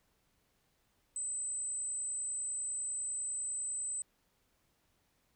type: tone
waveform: sine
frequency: 8070 Hz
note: B8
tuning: 36 cents sharp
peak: -35 dBFS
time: 1.16-4.02 s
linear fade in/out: 2 ms
effects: pink hiss -75 dBFS RMS until 5.35 s